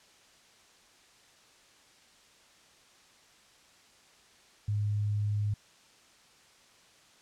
sine tone, 103.9 Hz, G#2, 1 cent sharp, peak -27 dBFS, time 4.68-5.54 s, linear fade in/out 5 ms, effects white hiss -60 dBFS RMS until 7.21 s + low-pass 7000 Hz 12 dB/octave

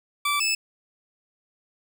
20% pulse tone pair in turn, 1162 / 2619 Hz, D6 / E7, -19 / -12 cents, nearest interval octave + major second, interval 1407 cents, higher second, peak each -17 dBFS, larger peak neither, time 0.25-0.4 / 0.4-0.55 s, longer neither, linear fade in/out 5 ms, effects none

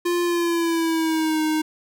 square tone with pitch glide, 349.2 to 311.1 Hz, F4 to D#4, 0 to 0 cents, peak -20 dBFS, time 0.05-1.62 s, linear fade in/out 10 ms, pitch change -200 cents, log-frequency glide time 0.23-1.41 s, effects none

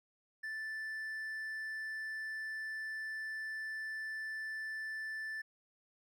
triangle tone, 1760 Hz, A6, in tune, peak -37 dBFS, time 0.43-5.42 s, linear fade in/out 10 ms, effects none

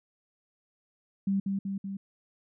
sine tone with echo, 196 Hz, G3, in tune, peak -24 dBFS, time 1.27-1.4 s, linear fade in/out 5 ms, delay 190 ms, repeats 3, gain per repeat -3 dB, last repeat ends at 1.97 s, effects none

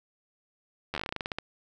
slowing click train, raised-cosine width 0.3 ms, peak -16 dBFS, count 15, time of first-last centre 0.94-1.386 s, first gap 11 ms, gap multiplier 1.15, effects none

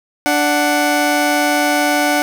20% pulse tone pair together, 293.7 / 740 Hz, D4 / F#5, 0 / 0 cents, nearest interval octave + major third, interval 1600 cents, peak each -11 dBFS, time 0.26-2.22 s, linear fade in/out 0 ms, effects none

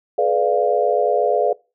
sine chord, G# diminished seventh, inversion none, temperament equal with one note detuned, 425.5 / 493.9 / 587.3 / 698.5 Hz, G#4 / B4 / D5 / F5, +42 / 0 / 0 / 0 cents, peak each -20 dBFS, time 0.18-1.53 s, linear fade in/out 5 ms, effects noise-tail reverb RT60 0.3 s tail -24 dB re dry

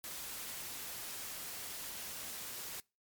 white noise, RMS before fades -44 dBFS, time 0.04-2.8 s, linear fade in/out 0 ms, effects noise-tail reverb RT60 0.3 s tail -26 dB re dry + MP3 96 kbps

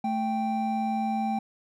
triangle tone pair together, 220.3 / 785 Hz, A3 / G5, +2 / +2 cents, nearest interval octave + minor seventh, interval 2200 cents, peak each -26 dBFS, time 0.04-1.39 s, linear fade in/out 5 ms, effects none

